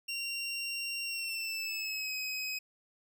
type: tone with pitch glide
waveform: 25% pulse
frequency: 2760 to 2531 Hz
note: F7 to D#7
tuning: -21 to +29 cents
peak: -31 dBFS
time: 0.08-2.59 s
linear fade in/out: 10 ms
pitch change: -150 cents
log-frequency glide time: 1.04-2.15 s
effects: none